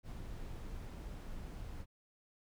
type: noise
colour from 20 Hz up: brown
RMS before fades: -45 dBFS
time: 0.03-1.86 s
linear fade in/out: 50 ms
effects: none